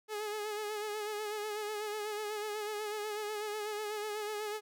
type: tone with vibrato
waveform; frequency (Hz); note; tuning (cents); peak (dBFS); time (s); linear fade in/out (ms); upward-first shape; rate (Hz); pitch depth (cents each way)
sawtooth; 422.3; G#4; +29; -32; 0.08-4.61; 50; sine; 8.1; 43
effects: none